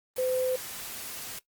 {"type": "tone in noise", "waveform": "sine", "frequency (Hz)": 511, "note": "C5", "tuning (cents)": -41, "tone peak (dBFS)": -25, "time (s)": [0.18, 0.56], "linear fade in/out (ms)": 5, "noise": "white", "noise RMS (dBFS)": -39, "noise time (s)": [0.16, 1.39], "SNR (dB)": 11, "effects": ["noise-tail reverb RT60 0.1 s tail -17 dB re dry", "Opus 32 kbps"]}